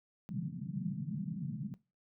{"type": "band-pass noise", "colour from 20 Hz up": "pink", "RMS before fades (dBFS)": -39, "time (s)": [0.29, 1.74], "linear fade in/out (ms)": 0, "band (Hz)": [140, 210], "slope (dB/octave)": 48, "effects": ["noise-tail reverb RT60 0.3 s tail -20 dB re dry"]}